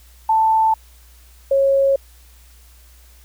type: tone pair in turn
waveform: sine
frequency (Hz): 884 / 547.3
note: A5 / C#5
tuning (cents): +8 / -22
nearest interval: minor sixth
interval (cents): 830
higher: first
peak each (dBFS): -12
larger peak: neither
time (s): 0.29-0.74 / 1.51-1.96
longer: neither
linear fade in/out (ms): 5
effects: added 60 Hz sine -45 dBFS peak until 3.24 s + white hiss -52 dBFS RMS until 3.24 s